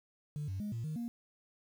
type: tone with pitch steps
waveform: sine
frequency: 148.2 / 95.8 / 208.2 / 115.1 / 155.4 / 235.4 Hz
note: D3 / G2 / G#3 / A#2 / D#3 / A#3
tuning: +16 / -39 / +5 / -22 / -2 / +17 cents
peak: -34 dBFS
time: 0.36-1.08 s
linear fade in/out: 0 ms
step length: 120 ms
effects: tanh soft clip ceiling -33 dBFS + 10-bit